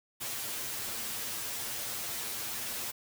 white noise with comb filter, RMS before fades -37 dBFS, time 0.2-2.92 s, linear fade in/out 20 ms, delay 8.7 ms, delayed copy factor +0.85, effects none

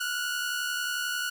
sawtooth tone pair together, 1400 / 1471.2 Hz, F6 / F#6, +4 / -10 cents, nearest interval minor second, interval 86 cents, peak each -32 / -26 dBFS, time 0-1.3 s, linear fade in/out 10 ms, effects 10-bit

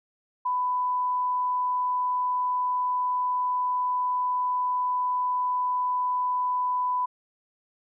sine tone, 997 Hz, B5, 16 cents sharp, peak -23 dBFS, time 0.45-7.06 s, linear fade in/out 10 ms, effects none

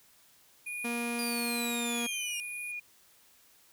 white band-pass noise, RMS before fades -47 dBFS, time 0.66-2.72 s, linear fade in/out 10 ms, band 9800 to 11000 Hz, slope 96 dB/octave
sine tone with tremolo, 2439 Hz, D#7, 35 cents flat, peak -35 dBFS, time 0.66-2.8 s, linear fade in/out 10 ms, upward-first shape triangle, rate 1.5 Hz, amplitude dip 25%
sawtooth tone, 237 Hz, A#3, 29 cents sharp, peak -29 dBFS, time 0.84-2.07 s, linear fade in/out 10 ms
20% pulse exponential sweep, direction down, 4848 to 2794 Hz, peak -30 dBFS, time 1.19-2.4 s, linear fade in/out 0 ms
effects white hiss -62 dBFS RMS until 3.72 s

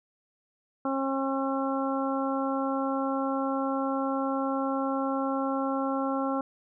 harmonic tone, 270 Hz, C#4, 45 cents flat, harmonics 1 / 2 / 3 / 4 / 5, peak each -29 / -32 / -34 / -35 / -36 dBFS, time 0.85-6.41 s, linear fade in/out 2 ms, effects none

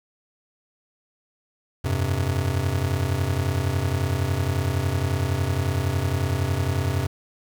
square chord, F suspended second, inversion none, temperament just, 87.31 / 98.22 / 130.96 Hz, F2 / G2 / C3, 0 / +4 / +2 cents, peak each -27 dBFS, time 1.84-7.07 s, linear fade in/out 10 ms, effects 8-bit

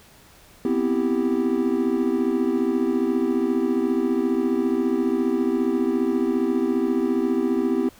triangle chord, C major seventh, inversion third, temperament equal, 246.9 / 261.6 / 329.6 / 392 Hz, B3 / C4 / E4 / G4, 0 / 0 / 0 / 0 cents, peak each -23 dBFS, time 0.65-7.89 s, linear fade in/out 2 ms, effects pink hiss -51 dBFS RMS until 7.99 s

